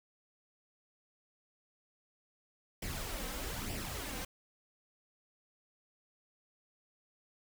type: noise with flanger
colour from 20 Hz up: pink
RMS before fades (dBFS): -40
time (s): 2.82-4.25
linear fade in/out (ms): 5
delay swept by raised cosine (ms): 0.38 to 3.88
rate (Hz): 1.1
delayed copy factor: +0.6
effects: none